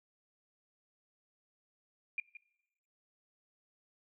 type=tone with echo; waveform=sine; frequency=2400 Hz; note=D7; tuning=37 cents sharp; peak=-32 dBFS; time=2.18-2.2 s; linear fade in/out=2 ms; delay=170 ms; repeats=1; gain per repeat=-14 dB; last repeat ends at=2.37 s; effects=noise-tail reverb RT60 1.0 s tail -23 dB re dry